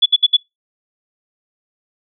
sine tone bursts, 3429 Hz, A7, 45 cents flat, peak -7 dBFS, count 4, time 0.02-0.369 s, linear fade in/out 10 ms, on 40 ms, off 63 ms, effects noise-tail reverb RT60 0.2 s tail -25 dB re dry

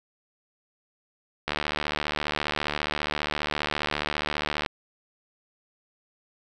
click train, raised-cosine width 0.3 ms, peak -10 dBFS, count 239, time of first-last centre 1.48-4.662 s, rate 74.8 Hz, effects none

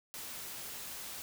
white noise, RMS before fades -44 dBFS, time 0.14-1.22 s, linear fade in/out 0 ms, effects none

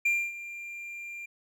triangle tone with ADSR envelope, 2385 Hz, D7, 26 cents sharp, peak -20 dBFS, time 0.05-1.26 s, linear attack 8 ms, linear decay 260 ms, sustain -16 dB, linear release 8 ms, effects none

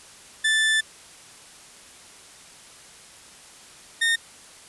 30% pulse tone pair in turn, 1760 / 1834 Hz, A6 / A#6, 0 / -29 cents, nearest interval minor second, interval 71 cents, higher second, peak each -16 dBFS, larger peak neither, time 0.44-0.81 / 4.01-4.16 s, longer first, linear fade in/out 10 ms, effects white hiss -47 dBFS RMS until 4.68 s + resampled to 24000 Hz

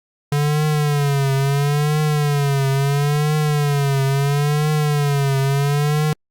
square tone with vibrato, 144 Hz, D3, 34 cents flat, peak -16 dBFS, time 0.32-6.13 s, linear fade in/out 2 ms, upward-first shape triangle, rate 0.74 Hz, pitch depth 110 cents each way, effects Opus 48 kbps

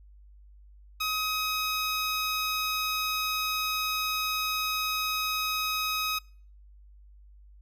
15% pulse tone, 1264 Hz, D#6, 27 cents sharp, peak -21 dBFS, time 1-6.19 s, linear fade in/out 10 ms, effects noise-tail reverb RT60 0.5 s tail -26 dB re dry + added 50 Hz sine -50 dBFS peak until 7.61 s

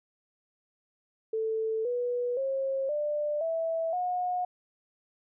sine tone with pitch steps, 442.5 / 488.2 / 538.5 / 594.1 / 655.4 / 723 Hz, A4 / B4 / C5 / D5 / E5 / F#5, +10 / -20 / +50 / +20 / -10 / -40 cents, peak -27 dBFS, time 1.33-4.45 s, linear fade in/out 5 ms, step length 520 ms, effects none

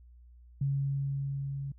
sine tone with level ramp, 138.59 Hz, C#3, in tune, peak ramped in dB -26 to -34 dBFS, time 0.61-1.72 s, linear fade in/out 5 ms, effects added 60 Hz sine -52 dBFS peak until 1.78 s

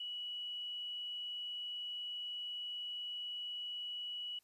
sine tone, 2937 Hz, F#7, 13 cents flat, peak -40 dBFS, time 0-4.39 s, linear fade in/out 5 ms, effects white hiss -75 dBFS RMS until 4.43 s + resampled to 32000 Hz

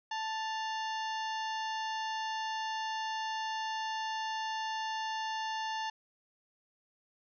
harmonic tone with a mistuned harmonic, 880 Hz, A5, in tune, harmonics 1 / 2 / 3 / 4 / 5 / 6 / 7, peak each -35 / -41 / -45 / -47 / -49 / -51 / -52 dBFS, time 0.11-5.9 s, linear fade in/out 5 ms, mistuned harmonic 3, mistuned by +110 cents, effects none

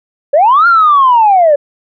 sine linear two-way sweep, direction up then down, 535 to 1417 to 558 Hz, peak -3 dBFS, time 0.33-1.56 s, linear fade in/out 10 ms, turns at 0.67 s, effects tanh soft clip ceiling 0 dBFS

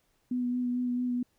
sine tone with vibrato, 246.9 Hz, B3, in tune, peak -27 dBFS, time 0.31-1.23 s, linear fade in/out 5 ms, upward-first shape sine, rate 4.5 Hz, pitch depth 17 cents each way, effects pink hiss -72 dBFS RMS until 1.38 s

